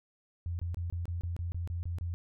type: tone bursts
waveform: sine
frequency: 86.2 Hz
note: F2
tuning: 22 cents flat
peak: -32 dBFS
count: 11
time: 0.46-2.14 s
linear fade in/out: 0 ms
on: 130 ms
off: 25 ms
effects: none